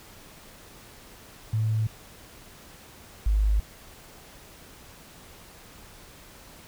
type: tone pair in turn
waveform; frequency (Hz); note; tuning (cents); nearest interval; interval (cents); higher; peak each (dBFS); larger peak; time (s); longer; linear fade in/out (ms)
sine; 109.7 / 51.86; A2 / G#1; -5 / -2; octave + minor second; 1297; first; -22 / -19; second; 1.53-1.87 / 3.26-3.6; neither; 5
effects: pink hiss -49 dBFS RMS until 6.67 s